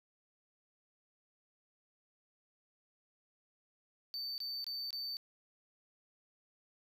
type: tone bursts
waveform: triangle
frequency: 4565 Hz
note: D8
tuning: 50 cents flat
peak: -37 dBFS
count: 4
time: 4.14-5.169 s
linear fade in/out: 0 ms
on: 240 ms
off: 23 ms
effects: none